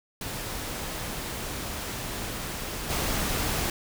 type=noise with level steps; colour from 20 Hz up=pink; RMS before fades=-34 / -28 dBFS; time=0.21-3.7 s; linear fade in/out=2 ms; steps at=2.89 s; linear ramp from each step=20 ms; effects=none